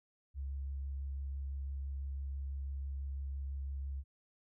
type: tone with vibrato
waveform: sine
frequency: 68.6 Hz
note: C#2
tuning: 17 cents flat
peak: -37 dBFS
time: 0.34-4.04 s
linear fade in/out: 50 ms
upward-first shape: sine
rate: 6 Hz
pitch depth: 12 cents each way
effects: none